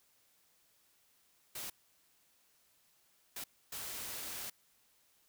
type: noise bursts at uneven times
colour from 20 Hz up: white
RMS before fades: -43 dBFS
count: 3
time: 1.55-1.7 / 3.36-3.44 / 3.72-4.5 s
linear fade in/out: 5 ms
effects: white hiss -71 dBFS RMS until 5.28 s